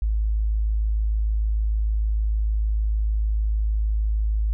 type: tone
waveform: sine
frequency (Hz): 53.3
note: G#1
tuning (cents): +46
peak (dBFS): -19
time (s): 0.02-4.53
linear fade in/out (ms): 0
effects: none